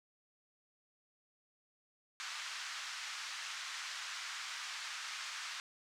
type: band-pass noise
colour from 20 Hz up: pink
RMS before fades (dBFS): -44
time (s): 2.2-5.6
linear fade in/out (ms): 0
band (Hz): 1200 to 6800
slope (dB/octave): 24
effects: none